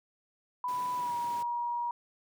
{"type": "tone with pitch glide", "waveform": "sine", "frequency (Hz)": [992, 954.3], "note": ["B5", "A#5"], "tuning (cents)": [7, 40], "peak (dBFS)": -30, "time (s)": [0.64, 1.91], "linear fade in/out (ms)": 2, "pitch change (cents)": -67, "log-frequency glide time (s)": [0.96, 1.15]}
{"type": "high-pass noise", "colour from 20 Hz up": "pink", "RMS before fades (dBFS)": -49, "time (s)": [0.68, 1.43], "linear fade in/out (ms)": 5, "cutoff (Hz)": 120, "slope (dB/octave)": 24}
{"effects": []}